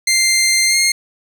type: tone with pitch glide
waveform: 15% pulse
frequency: 2093 to 2130 Hz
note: C7 to C7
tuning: 0 to +30 cents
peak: -5 dBFS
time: 0.07-0.92 s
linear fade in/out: 5 ms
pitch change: +30 cents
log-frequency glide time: 0.66-0.77 s
effects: none